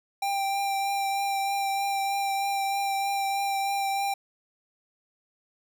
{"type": "tone with vibrato", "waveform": "square", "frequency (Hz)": 790, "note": "G5", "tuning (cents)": 13, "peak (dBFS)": -26, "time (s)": [0.22, 4.14], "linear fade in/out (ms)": 5, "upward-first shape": "triangle", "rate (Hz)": 3.2, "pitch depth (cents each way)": 16, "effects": []}